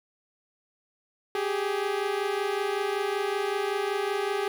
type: tone pair together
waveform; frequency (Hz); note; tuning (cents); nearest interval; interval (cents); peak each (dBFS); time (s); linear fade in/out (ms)
sawtooth; 390 / 415.3; G4 / G#4; -9 / 0; minor second; 109; -25; 1.35-4.48; 2
effects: low-pass 4000 Hz 12 dB/octave + 8-bit